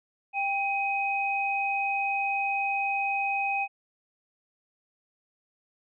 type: tone pair together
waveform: sine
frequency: 792 / 2516 Hz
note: G5 / D#7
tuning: +18 / +19 cents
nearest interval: octave + minor sixth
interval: 2001 cents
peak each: -28 / -28 dBFS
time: 0.33-3.68 s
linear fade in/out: 50 ms
effects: none